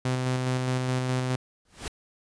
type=tone with tremolo; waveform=sawtooth; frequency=127.9 Hz; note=C3; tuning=39 cents flat; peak=-20 dBFS; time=0.05-1.36 s; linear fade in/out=5 ms; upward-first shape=square; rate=4.8 Hz; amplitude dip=25%
type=noise with exponential growth; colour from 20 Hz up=pink; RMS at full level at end=-30 dBFS; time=1.65-1.88 s; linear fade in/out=2 ms; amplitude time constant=48 ms
effects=resampled to 22050 Hz